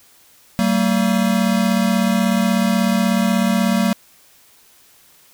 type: tone pair together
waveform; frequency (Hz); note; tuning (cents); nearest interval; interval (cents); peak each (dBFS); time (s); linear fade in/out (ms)
square; 191.22 / 227.6; G3 / A#3; -43 / -41; minor third; 302; -18; 0.59-3.93; 0
effects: white hiss -51 dBFS RMS until 5.33 s